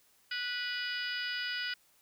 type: harmonic tone with a mistuned harmonic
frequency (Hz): 491.2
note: B4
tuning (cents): -9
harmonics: 3 / 4 / 5 / 6 / 7 / 8 / 9 / 10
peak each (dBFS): -37 / -42 / -45 / -40 / -49 / -50 / -49 / -41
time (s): 0.31-1.74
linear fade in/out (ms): 5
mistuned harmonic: 8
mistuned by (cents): -25
effects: white hiss -67 dBFS RMS until 2.01 s